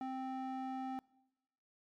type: tone with band-pass filter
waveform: square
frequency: 261.6 Hz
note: C4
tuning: in tune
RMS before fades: -41 dBFS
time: 0.01-0.99 s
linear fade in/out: 0 ms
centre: 590 Hz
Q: 3
effects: noise-tail reverb RT60 1.0 s tail -24 dB re dry + MP3 96 kbps